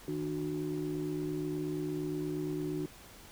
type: tone cluster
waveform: sine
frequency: 156.3 / 299.7 / 368.3 Hz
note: D#3 / D4 / F#4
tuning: +8 / +35 / -8 cents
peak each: -38 / -35 / -36 dBFS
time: 0.08-2.86 s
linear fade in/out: 2 ms
effects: tanh soft clip ceiling -26 dBFS + pink hiss -53 dBFS RMS until 3.31 s